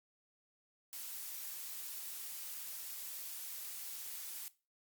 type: noise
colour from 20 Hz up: blue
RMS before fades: -45 dBFS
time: 0.93-4.48 s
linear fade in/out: 0 ms
effects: noise-tail reverb RT60 0.3 s tail -18 dB re dry + Opus 48 kbps